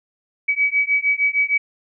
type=beating tone pair; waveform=sine; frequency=2274 / 2280.5 Hz; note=C#7 / C#7; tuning=+44 / +49 cents; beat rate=6.5 Hz; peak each=-19 dBFS; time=0.48-1.58 s; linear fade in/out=10 ms; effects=none